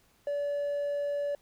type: tone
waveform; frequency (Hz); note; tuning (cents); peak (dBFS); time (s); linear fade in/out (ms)
triangle; 575; D5; -37; -26; 0.27-1.35; 2
effects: tanh soft clip ceiling -23 dBFS + pink hiss -66 dBFS RMS until 1.41 s

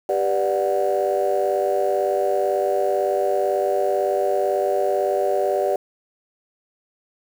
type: chord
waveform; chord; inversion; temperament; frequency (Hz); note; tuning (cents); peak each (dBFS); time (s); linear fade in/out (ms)
sine; G major seventh; none; just; 392 / 490 / 588 / 735; G4 / B4 / D5 / F#5; 0 / -14 / +2 / -12; -22 / -25 / -21 / -24; 0.09-5.76; 2
effects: tanh soft clip ceiling -10 dBFS + 7-bit

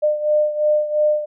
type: beating tone pair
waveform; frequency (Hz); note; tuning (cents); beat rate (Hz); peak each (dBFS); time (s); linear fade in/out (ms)
sine; 602 / 604.9; D5 / D#5; +43 / -49; 2.9; -16 / -21; 0.02-1.26; 20
effects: none

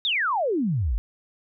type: exponential sweep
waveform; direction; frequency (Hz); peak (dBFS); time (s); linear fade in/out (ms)
sine; down; 3824 to 45.73; -21; 0.05-0.98; 0
effects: none

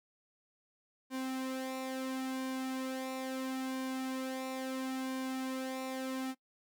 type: tone with flanger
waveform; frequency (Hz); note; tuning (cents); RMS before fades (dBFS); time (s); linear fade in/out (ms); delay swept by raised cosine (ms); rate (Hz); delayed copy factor
sawtooth; 261.6; C4; 0; -38; 1.1-6.35; 50; 1.5 to 3.2; 0.74; -0.6
effects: noise-tail reverb RT60 0.1 s tail -19 dB re dry

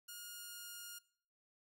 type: tone with pitch glide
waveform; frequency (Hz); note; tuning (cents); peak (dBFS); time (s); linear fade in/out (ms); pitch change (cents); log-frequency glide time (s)
5% pulse; 1429 to 1419.1; F6 to F6; +39 to +27; -37; 0.08-0.99; 10; -12; 0.2-0.83
effects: noise-tail reverb RT60 0.6 s tail -23 dB re dry

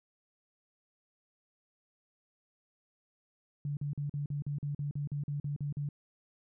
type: tone bursts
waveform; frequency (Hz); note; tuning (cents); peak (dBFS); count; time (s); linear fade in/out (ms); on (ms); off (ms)
sine; 144.4; D3; -29; -32; 14; 3.65-5.889; 2; 120; 43
effects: none

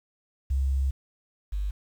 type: tone pair in turn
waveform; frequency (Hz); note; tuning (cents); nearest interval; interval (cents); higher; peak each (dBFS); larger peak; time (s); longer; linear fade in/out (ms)
sine; 67.4 / 49.78; C#2 / G1; -48 / +27; perfect fourth; 525; first; -22 / -26; first; 0.5-0.91 / 1.52-1.71; first; 10
effects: 9-bit

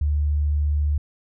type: tone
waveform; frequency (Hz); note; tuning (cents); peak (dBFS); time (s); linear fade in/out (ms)
sine; 73.8; D2; +9; -18; 0.01-0.98; 5
effects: none

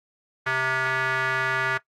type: tone with band-pass filter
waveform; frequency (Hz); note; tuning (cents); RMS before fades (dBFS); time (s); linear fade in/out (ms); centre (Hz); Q
square; 130.81; C3; 0; -24; 0.46-1.78; 10; 1600; 3.5
effects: noise-tail reverb RT60 0.1 s tail -19 dB re dry + Opus 24 kbps

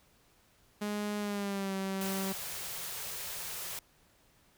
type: tone with pitch glide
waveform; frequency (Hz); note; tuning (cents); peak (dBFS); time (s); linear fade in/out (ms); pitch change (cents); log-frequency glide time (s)
sawtooth; 207.7 to 192.67; G#3 to G3; 0 to -30; -29; 0.81-2.33; 10; -130; 1.19-1.74
type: band-stop noise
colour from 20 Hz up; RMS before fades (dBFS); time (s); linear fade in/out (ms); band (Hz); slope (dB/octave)
white; -40; 2.01-3.79; 2; 210 to 350; 96
effects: pink hiss -66 dBFS RMS until 4.57 s

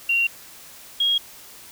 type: tone pair in turn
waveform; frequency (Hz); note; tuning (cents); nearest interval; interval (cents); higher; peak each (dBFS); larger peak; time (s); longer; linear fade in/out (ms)
sine; 2757 / 3279; F7 / G#7; -23 / -23; minor third; 300; second; -17; neither; 0.09-0.27 / 1-1.18; neither; 5
effects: white hiss -44 dBFS RMS until 1.71 s

